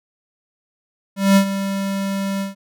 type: tone with ADSR envelope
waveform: square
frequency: 196 Hz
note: G3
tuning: in tune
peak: -9 dBFS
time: 1.16-2.55 s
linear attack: 200 ms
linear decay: 86 ms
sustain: -12 dB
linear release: 140 ms
effects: none

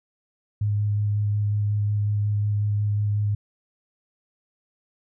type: tone with vibrato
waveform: sine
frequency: 103.83 Hz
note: G#2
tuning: in tune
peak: -20 dBFS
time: 0.61-3.35 s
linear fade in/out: 5 ms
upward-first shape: square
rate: 5.5 Hz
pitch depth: 9 cents each way
effects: none

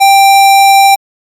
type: tone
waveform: square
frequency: 787 Hz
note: G5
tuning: 7 cents sharp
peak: -3 dBFS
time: 0-0.96 s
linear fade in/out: 20 ms
effects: AAC 48 kbps

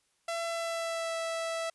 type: tone with pitch glide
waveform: sawtooth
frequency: 672 to 658.6 Hz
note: E5 to E5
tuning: +33 to -2 cents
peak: -28 dBFS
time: 0.28-1.7 s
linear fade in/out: 5 ms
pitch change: -35 cents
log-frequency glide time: 0.43-1.16 s
effects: white hiss -73 dBFS RMS until 1.74 s + resampled to 24000 Hz

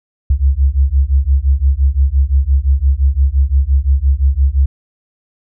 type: beating tone pair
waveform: sine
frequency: 65.5 / 71.3 Hz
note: C2 / C#2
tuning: +2 / +49 cents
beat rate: 5.8 Hz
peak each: -12 dBFS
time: 0.3-4.66 s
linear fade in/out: 5 ms
effects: none

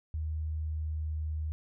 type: tone with pitch glide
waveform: sine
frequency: 78 to 77.51 Hz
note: D#2 to D#2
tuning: +5 to -6 cents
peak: -31 dBFS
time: 0.14-1.52 s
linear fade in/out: 0 ms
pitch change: -11 cents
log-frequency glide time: 0.48-1.19 s
effects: none

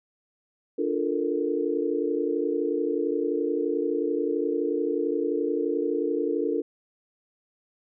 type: chord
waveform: sine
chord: Bb major seventh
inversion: first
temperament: equal with one note detuned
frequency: 293.7 / 349.2 / 434.7 / 466.2 Hz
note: D4 / F4 / A4 / Bb4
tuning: 0 / 0 / -21 / 0 cents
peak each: -29 dBFS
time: 0.78-6.62 s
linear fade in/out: 10 ms
effects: none

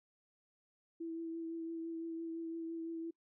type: tone with vibrato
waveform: sine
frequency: 329.6 Hz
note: E4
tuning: in tune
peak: -39 dBFS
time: 1-3.11 s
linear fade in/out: 10 ms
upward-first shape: triangle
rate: 5.9 Hz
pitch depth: 20 cents each way
effects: noise-tail reverb RT60 0.1 s tail -26 dB re dry

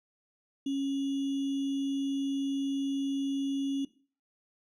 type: tone with sample-and-hold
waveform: sine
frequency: 275.3 Hz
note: C#4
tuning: 12 cents flat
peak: -28 dBFS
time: 0.66-3.85 s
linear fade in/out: 5 ms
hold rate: 3150 Hz
effects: noise-tail reverb RT60 0.4 s tail -17 dB re dry + low-pass 6000 Hz 12 dB/octave

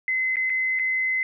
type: tone with dropouts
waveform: sine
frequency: 2047 Hz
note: C7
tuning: 38 cents flat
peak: -21 dBFS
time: 0.08-1.23 s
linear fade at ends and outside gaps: 1 ms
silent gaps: 0.358-0.368 / 0.497-0.501 / 0.79-0.795 s
effects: none

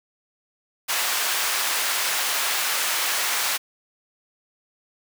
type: high-pass noise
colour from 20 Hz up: pink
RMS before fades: -24 dBFS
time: 0.88-3.58 s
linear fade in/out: 20 ms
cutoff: 1100 Hz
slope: 12 dB/octave
effects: none

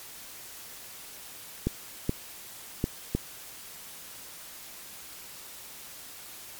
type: clicks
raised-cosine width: 3 ms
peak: -12 dBFS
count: 4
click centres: 1.67 / 2.094 / 2.841 / 3.15 s
effects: white hiss -45 dBFS RMS until 6.59 s + MP3 96 kbps

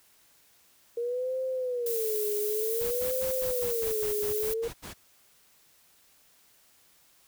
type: tone with vibrato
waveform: sine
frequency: 466.2 Hz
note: A#4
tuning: in tune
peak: -28 dBFS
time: 0.97-4.68 s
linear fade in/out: 5 ms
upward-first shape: sine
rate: 0.54 Hz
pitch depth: 190 cents each way
type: noise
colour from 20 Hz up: violet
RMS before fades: -34 dBFS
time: 1.86-4.54 s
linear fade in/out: 5 ms
type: noise bursts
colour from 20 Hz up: pink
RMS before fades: -42 dBFS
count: 11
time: 2.8-4.94 s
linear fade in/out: 20 ms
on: 120 ms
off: 82 ms
effects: white hiss -62 dBFS RMS until 7.27 s

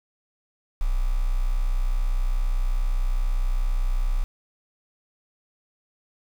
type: tone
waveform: triangle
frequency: 31.2 Hz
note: B0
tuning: 19 cents sharp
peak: -16 dBFS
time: 0.81-4.24 s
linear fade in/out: 0 ms
effects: tanh soft clip ceiling -17 dBFS + 7-bit

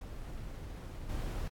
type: noise with level steps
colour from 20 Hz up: brown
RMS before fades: -43 / -36 dBFS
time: 0.01-1.48 s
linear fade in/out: 5 ms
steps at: 1.09 s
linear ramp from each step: 5 ms
effects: AAC 64 kbps

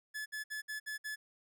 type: tone bursts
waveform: 45% pulse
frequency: 1720 Hz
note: A6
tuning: 40 cents flat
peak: -38 dBFS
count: 6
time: 0.14-1.16 s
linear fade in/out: 20 ms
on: 120 ms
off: 60 ms
effects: none

